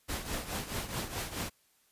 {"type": "noise with tremolo", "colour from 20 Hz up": "pink", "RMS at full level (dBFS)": -34, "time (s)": [0.08, 1.5], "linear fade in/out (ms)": 20, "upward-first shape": "triangle", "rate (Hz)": 4.7, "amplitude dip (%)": 75, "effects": ["white hiss -69 dBFS RMS until 1.91 s", "resampled to 32000 Hz"]}